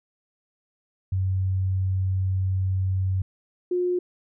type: tone pair in turn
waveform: sine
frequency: 94.4 / 358.3 Hz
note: F#2 / F4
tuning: +35 / +44 cents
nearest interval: octave + major seventh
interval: 2309 cents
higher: second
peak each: -21 / -21 dBFS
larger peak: neither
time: 1.12-3.22 / 3.71-3.99 s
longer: first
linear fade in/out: 5 ms
effects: none